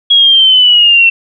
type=linear sweep; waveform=sine; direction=down; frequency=3322 to 2691 Hz; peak=-3 dBFS; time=0.1-1.1 s; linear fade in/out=10 ms; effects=none